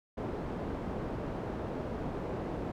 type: low-pass noise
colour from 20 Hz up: white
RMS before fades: -37 dBFS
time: 0.17-2.72 s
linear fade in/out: 10 ms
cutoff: 490 Hz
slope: 12 dB/octave
effects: none